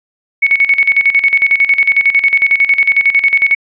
sine tone with tremolo, 2217 Hz, C#7, in tune, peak -5 dBFS, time 0.42-3.55 s, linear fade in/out 10 ms, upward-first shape square, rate 11 Hz, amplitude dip 75%, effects resampled to 11025 Hz

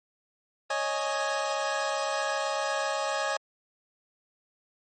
25% pulse chord, C# suspended second, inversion none, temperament equal, 554.4 / 622.3 / 830.6 Hz, C#5 / D#5 / G#5, 0 / 0 / 0 cents, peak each -28 dBFS, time 0.7-3.37 s, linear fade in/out 5 ms, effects MP3 32 kbps

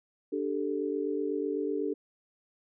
sine chord, D suspended fourth, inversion none, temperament equal, 293.7 / 392 / 440 Hz, D4 / G4 / A4, 0 / 0 / 0 cents, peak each -33 dBFS, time 0.32-1.94 s, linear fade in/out 10 ms, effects none

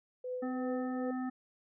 sine tone with tremolo, 503 Hz, B4, 32 cents sharp, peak -34 dBFS, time 0.24-1.11 s, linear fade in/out 5 ms, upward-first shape triangle, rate 2.6 Hz, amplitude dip 80%
harmonic tone, 255.9 Hz, C4, 38 cents flat, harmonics 1 / 3 / 5 / 7, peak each -34 / -44 / -48 / -51 dBFS, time 0.42-1.3 s, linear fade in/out 10 ms
effects none

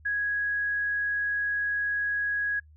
sine tone, 1661.2 Hz, G#6, in tune, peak -25 dBFS, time 0.05-2.6 s, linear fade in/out 10 ms, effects noise-tail reverb RT60 0.1 s tail -25 dB re dry + added 76 Hz sine -51 dBFS peak until 2.76 s

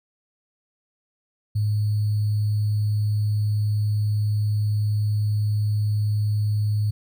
sine tone with sample-and-hold, 105.2 Hz, G#2, 23 cents sharp, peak -19 dBFS, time 1.55-6.91 s, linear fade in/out 10 ms, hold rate 4410 Hz, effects none

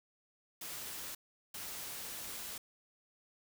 white noise bursts at uneven times, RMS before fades -44 dBFS, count 2, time 0.61-1.15 / 1.54-2.58 s, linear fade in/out 5 ms, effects none

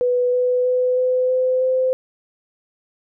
sine tone with pitch steps, 493.9 / 498.2 / 502.5 / 506.9 / 511.3 / 515.8 Hz, B4 / B4 / B4 / B4 / C5 / C5, 0 / +15 / +30 / +45 / -40 / -25 cents, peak -15 dBFS, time 0.01-1.93 s, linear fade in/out 0 ms, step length 320 ms, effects none

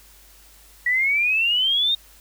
sine exponential sweep, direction up, 1927 to 3718 Hz, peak -17 dBFS, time 0.86-1.95 s, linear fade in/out 5 ms, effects added 50 Hz sine -52 dBFS peak until 2.2 s + white hiss -51 dBFS RMS until 2.2 s

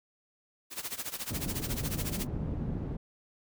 white noise with tremolo, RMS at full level -35 dBFS, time 0.7-2.27 s, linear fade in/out 50 ms, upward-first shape sine, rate 14 Hz, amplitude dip 85%
white low-pass noise, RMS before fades -35 dBFS, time 1.3-2.97 s, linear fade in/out 10 ms, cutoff 200 Hz, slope 12 dB/octave
effects none

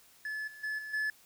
triangle tone with level steps, 1724 Hz, A6, 36 cents flat, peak -33 / -46 / -31 / -38 / -28 dBFS, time 0.25-1.1 s, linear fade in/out 2 ms, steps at 0.47 / 0.63 / 0.78 / 0.93 s, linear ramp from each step 10 ms, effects white hiss -61 dBFS RMS until 1.25 s

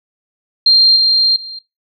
sine tone with level steps, 4186 Hz, C8, in tune, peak -5 / -8 / -25 dBFS, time 0.66-1.59 s, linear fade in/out 5 ms, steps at 0.96 / 1.36 s, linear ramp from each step 2 ms, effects noise-tail reverb RT60 0.2 s tail -18 dB re dry

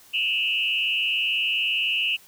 sine tone with frequency modulation, 2763 Hz, F7, 19 cents flat, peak -21 dBFS, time 0.13-2.17 s, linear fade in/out 20 ms, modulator 107 Hz, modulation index 1.9, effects white hiss -52 dBFS RMS until 2.27 s

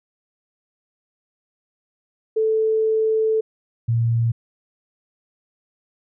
sine tone pair in turn, 439.5 / 116.01 Hz, A4 / A#2, -2 / -8 cents, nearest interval octave + major seventh, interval 2306 cents, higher first, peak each -16 dBFS, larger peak neither, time 2.36-3.41 / 3.88-4.32 s, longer first, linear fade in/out 10 ms, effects none

